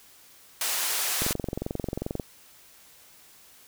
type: band-pass noise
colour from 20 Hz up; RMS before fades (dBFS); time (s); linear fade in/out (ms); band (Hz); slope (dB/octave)
white; -28; 0.61-1.33; 2; 570 to 16000; 12
type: click train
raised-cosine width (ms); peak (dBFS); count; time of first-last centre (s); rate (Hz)
2; -16; 23; 1.22-2.198; 22.5
effects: white hiss -54 dBFS RMS until 3.67 s